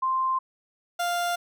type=tone pair in turn; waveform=sine / 30% pulse; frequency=1046.5 / 698.5 Hz; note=C6 / F5; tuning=0 / 0 cents; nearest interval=perfect fifth; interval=700 cents; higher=first; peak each=-22 dBFS; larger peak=neither; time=0.02-0.39 / 0.99-1.36 s; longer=neither; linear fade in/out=10 ms; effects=none